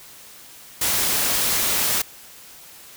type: noise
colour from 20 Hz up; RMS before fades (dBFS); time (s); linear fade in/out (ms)
white; -21; 0.81-2.02; 5
effects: white hiss -44 dBFS RMS until 2.96 s